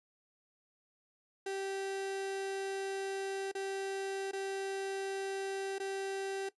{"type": "tone with dropouts", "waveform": "35% pulse", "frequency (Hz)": 389.2, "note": "G4", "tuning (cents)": -12, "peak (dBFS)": -34, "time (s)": [1.46, 6.49], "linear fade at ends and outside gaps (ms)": 5, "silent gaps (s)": [[3.516, 3.55], [4.313, 4.331], [5.784, 5.799]], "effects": ["noise-tail reverb RT60 0.1 s tail -17 dB re dry", "resampled to 24000 Hz"]}